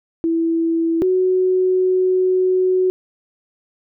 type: tone pair in turn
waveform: sine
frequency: 330 / 370.4 Hz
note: E4 / F#4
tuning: +2 / +2 cents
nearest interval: major second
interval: 200 cents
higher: second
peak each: -15 / -13 dBFS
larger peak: second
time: 0.24-1.02 / 1.02-2.9 s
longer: second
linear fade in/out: 0 ms
effects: none